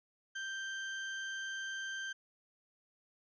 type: tone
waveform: 35% pulse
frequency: 1568 Hz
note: G6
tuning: in tune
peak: -37 dBFS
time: 0.35-2.13 s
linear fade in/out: 10 ms
effects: resampled to 16000 Hz